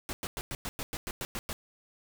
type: noise bursts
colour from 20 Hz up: pink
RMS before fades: -36 dBFS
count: 11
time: 0.09-1.53 s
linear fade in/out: 0 ms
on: 40 ms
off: 100 ms
effects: none